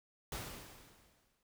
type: noise with exponential decay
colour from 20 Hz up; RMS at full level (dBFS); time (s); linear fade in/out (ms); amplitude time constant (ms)
pink; -41; 0.32-1.43; 2; 240
effects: none